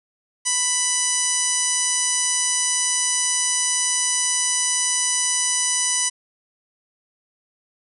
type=harmonic tone; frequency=991 Hz; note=B5; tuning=6 cents sharp; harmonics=1 / 2 / 3 / 4 / 5 / 6 / 7 / 8 / 9 / 10; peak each=-34 / -31 / -30 / -34 / -32 / -23 / -29 / -31 / -24 / -30 dBFS; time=0.45-6.1 s; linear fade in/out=20 ms; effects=none